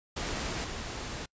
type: noise with level steps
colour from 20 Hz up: pink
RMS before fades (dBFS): -34 / -38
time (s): 0.16-1.26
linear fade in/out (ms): 10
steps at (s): 0.64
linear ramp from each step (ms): 2
effects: noise-tail reverb RT60 0.1 s tail -26 dB re dry + resampled to 16000 Hz